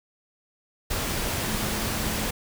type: tone in noise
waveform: sine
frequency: 214.9 Hz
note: A3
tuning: 41 cents flat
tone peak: -34 dBFS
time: 1.47-2.28 s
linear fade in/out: 10 ms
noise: pink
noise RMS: -28 dBFS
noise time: 0.9-2.31 s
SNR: -9 dB
effects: none